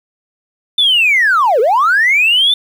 triangle linear two-way sweep, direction down then up, 3577 to 410 to 3577 Hz, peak -5 dBFS, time 0.78-2.54 s, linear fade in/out 5 ms, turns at 1.6 s, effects tanh soft clip ceiling -5 dBFS + 7-bit

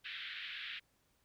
white band-pass noise, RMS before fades -45 dBFS, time 0.04-0.8 s, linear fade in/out 20 ms, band 1500 to 3700 Hz, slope 48 dB/octave, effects pink hiss -75 dBFS RMS until 1.24 s

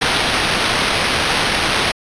white noise with sample-and-hold, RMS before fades -17 dBFS, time 0.01-1.92 s, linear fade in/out 10 ms, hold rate 7350 Hz, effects resampled to 22050 Hz

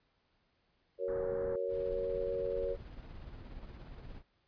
sine chord, F# major, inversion none, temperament equal with one note detuned, 374.7 / 466.2 / 554.4 Hz, F#4 / A#4 / C#5, +22 / 0 / 0 cents, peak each -40 / -36 / -36 dBFS, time 0.98-2.77 s, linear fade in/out 50 ms
pink low-pass noise, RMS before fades -46 dBFS, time 1.08-1.56 s, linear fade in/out 2 ms, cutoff 1700 Hz, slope 48 dB/octave
brown noise with tremolo, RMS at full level -45 dBFS, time 1.68-4.23 s, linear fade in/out 50 ms, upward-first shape triangle, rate 17 Hz, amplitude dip 45%
effects pink hiss -75 dBFS RMS until 4.47 s + resampled to 11025 Hz

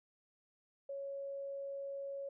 sine tone, 554.4 Hz, C#5, in tune, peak -40 dBFS, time 0.89-2.29 s, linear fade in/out 5 ms, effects none

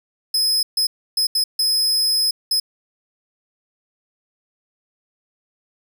40% pulse tone bursts at uneven times, 5100 Hz, D#8, 42 cents sharp, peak -15 dBFS, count 6, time 0.34-0.63 / 0.77-0.87 / 1.17-1.27 / 1.35-1.44 / 1.59-2.31 / 2.51-2.6 s, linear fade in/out 5 ms, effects 9-bit

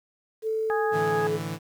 sine tone with pitch glide, 440.5 to 428 Hz, A4 to A4, +2 to -48 cents, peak -24 dBFS, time 0.42-1.4 s, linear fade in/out 50 ms, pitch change -50 cents, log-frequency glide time 0.81-1.27 s
harmonic tone, 415.3 Hz, G#4, in tune, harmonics 2 / 3 / 4, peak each -28 / -33 / -32 dBFS, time 0.7-1.27 s, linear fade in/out 0 ms
sawtooth chord, A suspended fourth, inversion none, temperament equal, 110 / 146.83 / 164.81 Hz, A2 / D3 / E3, 0 / 0 / 0 cents, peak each -33 / -32 / -28 dBFS, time 0.91-1.59 s, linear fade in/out 50 ms
effects 9-bit

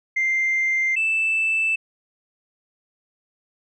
sine tone pair in turn, 2093 / 2642 Hz, C7 / E7, 0 / +3 cents, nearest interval major third, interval 403 cents, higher second, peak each -17 / -17 dBFS, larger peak neither, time 0.16-0.96 / 0.96-1.76 s, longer neither, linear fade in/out 10 ms, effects tanh soft clip ceiling -15 dBFS

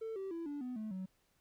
triangle tone with pitch steps, 446.1 / 386.1 / 334.2 / 289.3 / 250.4 / 216.7 / 187.56 Hz, A4 / G4 / E4 / D4 / B3 / A3 / F#3, +24 / -26 / +24 / -26 / +24 / -26 / +24 cents, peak -36 dBFS, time 0.01-1.06 s, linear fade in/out 10 ms, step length 150 ms, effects tanh soft clip ceiling -34 dBFS + pink hiss -75 dBFS RMS until 1.4 s

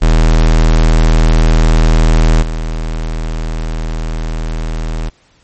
square tone with level steps, 40 Hz, D#1, 49 cents sharp, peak -6 / -16 dBFS, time 0.01-5.1 s, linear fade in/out 20 ms, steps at 2.42 s, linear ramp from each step 5 ms, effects pink hiss -51 dBFS RMS until 5.43 s + MP3 32 kbps

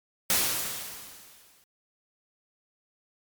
white noise with exponential decay, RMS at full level -22 dBFS, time 0.3-1.64 s, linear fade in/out 1 ms, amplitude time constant 290 ms, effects MP3 96 kbps

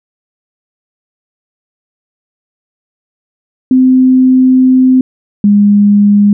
sine tone pair in turn, 257.7 / 204.5 Hz, C4 / G#3, -26 / -26 cents, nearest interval major third, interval 400 cents, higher first, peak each -3 dBFS, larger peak neither, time 3.71-5.01 / 5.44-6.33 s, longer first, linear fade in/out 2 ms, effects none

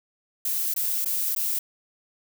violet noise with dropouts, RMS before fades -26 dBFS, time 0.45-1.59 s, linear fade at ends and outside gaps 5 ms, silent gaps 0.74-0.762 / 1.048-1.057 / 1.35-1.362 s, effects none

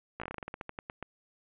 slowing click train, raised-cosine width 0.5 ms, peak -23 dBFS, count 16, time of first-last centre 0.2-1.027 s, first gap 16 ms, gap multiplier 1.16, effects resampled to 8000 Hz + 10-bit

